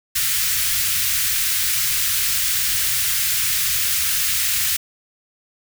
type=band-stop noise; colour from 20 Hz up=white; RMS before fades=-20 dBFS; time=0.15-4.77 s; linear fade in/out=10 ms; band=130 to 1500 Hz; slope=24 dB/octave; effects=none